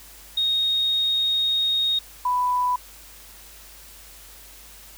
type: tone pair in turn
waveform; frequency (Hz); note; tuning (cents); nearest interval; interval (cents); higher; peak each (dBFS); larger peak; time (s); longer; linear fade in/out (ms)
sine; 3729 / 992.3; A#7 / B5; 0 / +8; octave + major seventh; 2292; first; -19; neither; 0.37-1.99 / 2.25-2.76; first; 5
effects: added 50 Hz sine -50 dBFS peak until 4.97 s + white hiss -46 dBFS RMS until 4.97 s